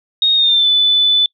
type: tone with pitch glide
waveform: sine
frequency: 3725 to 3496 Hz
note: A#7 to A7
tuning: -2 to -12 cents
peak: -9 dBFS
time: 0.22-1.26 s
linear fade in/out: 2 ms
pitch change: -110 cents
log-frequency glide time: 0.35-0.68 s
effects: noise-tail reverb RT60 0.1 s tail -25 dB re dry